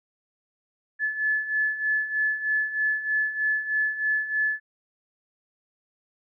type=beating tone pair; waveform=sine; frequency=1724 / 1727.2 Hz; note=A6 / A6; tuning=-36 / -33 cents; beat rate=3.2 Hz; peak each=-29 / -24 dBFS; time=0.99-4.6 s; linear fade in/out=50 ms; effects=none